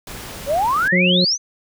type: noise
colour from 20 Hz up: pink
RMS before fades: -33 dBFS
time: 0.07-0.88 s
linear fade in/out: 2 ms
type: exponential sweep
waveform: sine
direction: up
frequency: 526 to 6340 Hz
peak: -15 dBFS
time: 0.46-1.38 s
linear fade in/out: 50 ms
type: harmonic tone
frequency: 180.7 Hz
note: F#3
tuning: 41 cents flat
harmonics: 1 / 2 / 3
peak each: -16 / -23 / -22 dBFS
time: 0.92-1.25 s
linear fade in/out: 10 ms
effects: none